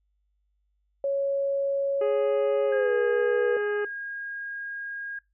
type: tone with pitch glide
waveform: sine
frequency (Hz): 554.4 to 482.6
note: C#5 to B4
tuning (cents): 0 to -40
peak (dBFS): -23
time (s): 1.04-3.57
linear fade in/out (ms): 2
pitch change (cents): -240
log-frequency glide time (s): 2.66-2.93
type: harmonic tone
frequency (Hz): 415.3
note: G#4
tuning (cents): 0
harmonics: 1 / 2 / 3 / 4 / 5 / 6 / 7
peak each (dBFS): -25 / -41 / -40 / -49 / -49 / -52 / -54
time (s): 2.01-3.85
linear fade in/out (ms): 5
type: tone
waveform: sine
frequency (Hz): 1629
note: G#6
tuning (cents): -34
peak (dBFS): -32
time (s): 2.72-5.19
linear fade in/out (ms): 5
effects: noise-tail reverb RT60 0.2 s tail -22 dB re dry + added 50 Hz sine -69 dBFS peak until 5.33 s